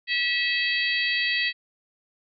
harmonic tone, 649 Hz, E5, 27 cents flat, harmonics 3 / 4 / 5 / 6 / 7, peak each -25 / -27 / -30 / -31 / -31 dBFS, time 0.07-1.53 s, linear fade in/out 50 ms, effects MP3 96 kbps

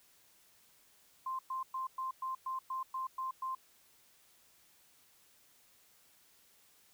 sine tone bursts, 1046.5 Hz, C6, in tune, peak -35 dBFS, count 10, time 1.26-3.55 s, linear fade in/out 5 ms, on 130 ms, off 110 ms, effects white hiss -66 dBFS RMS until 6.93 s

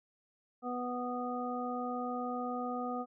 harmonic tone, 246.9 Hz, B3, in tune, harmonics 1 / 2 / 3 / 5, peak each -38 / -41 / -39 / -41 dBFS, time 0.62-3.06 s, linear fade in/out 50 ms, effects none

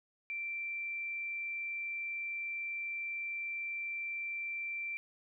sine tone, 2349 Hz, D7, in tune, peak -36 dBFS, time 0.3-4.97 s, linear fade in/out 0 ms, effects 13-bit

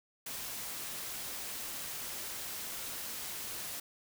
white noise, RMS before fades -41 dBFS, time 0.26-3.8 s, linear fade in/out 5 ms, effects none

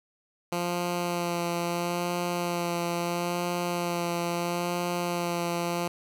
10% pulse tone with vibrato, 173.7 Hz, F3, 9 cents flat, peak -19 dBFS, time 0.52-5.88 s, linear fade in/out 5 ms, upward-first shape sine, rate 0.75 Hz, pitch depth 18 cents each way, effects none

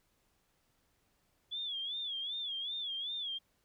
sine tone with vibrato, 3396 Hz, G#7, 38 cents sharp, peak -36 dBFS, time 1.51-3.39 s, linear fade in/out 20 ms, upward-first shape sine, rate 2.6 Hz, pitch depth 120 cents each way, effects pink hiss -75 dBFS RMS until 3.64 s

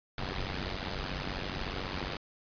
pink noise with amplitude modulation, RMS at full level -32 dBFS, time 0.18-2.17 s, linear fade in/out 2 ms, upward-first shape sine, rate 94.3 Hz, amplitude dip 85%, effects resampled to 11025 Hz

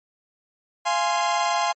40% pulse chord, F minor, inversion none, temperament equal with one note detuned, 691.6 / 830.6 / 1046.5 Hz, F5 / Ab5 / C6, -17 / 0 / 0 cents, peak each -24 dBFS, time 0.85-1.73 s, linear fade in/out 20 ms, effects MP3 32 kbps

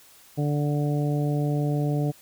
harmonic tone, 146.6 Hz, D3, 3 cents flat, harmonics 1 / 2 / 3 / 4 / 5, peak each -23 / -29 / -33 / -35 / -37 dBFS, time 0.37-2.12 s, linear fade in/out 20 ms, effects white hiss -53 dBFS RMS until 2.21 s

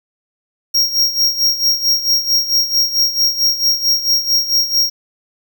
square tone with tremolo, 5588 Hz, F8, in tune, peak -10 dBFS, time 0.74-4.9 s, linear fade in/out 10 ms, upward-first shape sine, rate 4.5 Hz, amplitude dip 75%, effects 8-bit

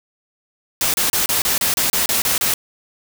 white noise bursts, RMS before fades -18 dBFS, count 11, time 0.81-2.54 s, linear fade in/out 2 ms, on 130 ms, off 30 ms, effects none

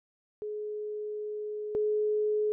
sine tone pair in turn, 422.2 / 423.8 Hz, G#4 / G#4, +29 / +35 cents, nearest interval unison, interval 6 cents, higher second, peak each -33 / -25 dBFS, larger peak second, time 0.42-1.75 / 1.75-2.52 s, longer first, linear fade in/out 0 ms, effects none

